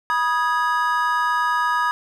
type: chord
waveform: triangle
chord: G# minor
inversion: first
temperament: equal with one note detuned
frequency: 973 / 1244.5 / 1661.2 Hz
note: B5 / D#6 / G#6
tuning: -26 / 0 / 0 cents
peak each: -20 / -20 / -22 dBFS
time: 0.1-1.91 s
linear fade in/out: 0 ms
effects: none